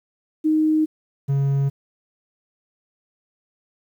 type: tone pair in turn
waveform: sine / triangle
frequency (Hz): 311.1 / 138.58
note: D#4 / C#3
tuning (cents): 0 / 0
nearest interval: octave + major second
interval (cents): 1400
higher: first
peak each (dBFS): -15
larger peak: neither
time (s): 0.44-0.86 / 1.28-1.7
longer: neither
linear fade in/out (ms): 20
effects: 9-bit